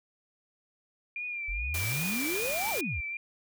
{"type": "tone with vibrato", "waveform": "sine", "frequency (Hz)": 2394, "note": "D7", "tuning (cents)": 33, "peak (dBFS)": -33, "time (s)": [1.16, 3.17], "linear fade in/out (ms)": 2, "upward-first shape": "triangle", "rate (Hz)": 2.5, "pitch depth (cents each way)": 61}
{"type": "exponential two-way sweep", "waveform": "sine", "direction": "up then down", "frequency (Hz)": [41.2, 932, 55.8], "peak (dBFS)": -32, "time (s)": [1.48, 3.01], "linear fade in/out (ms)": 10, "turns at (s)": 2.7}
{"type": "noise", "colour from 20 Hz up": "white", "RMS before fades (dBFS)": -35, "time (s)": [1.74, 2.81], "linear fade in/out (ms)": 5}
{"effects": []}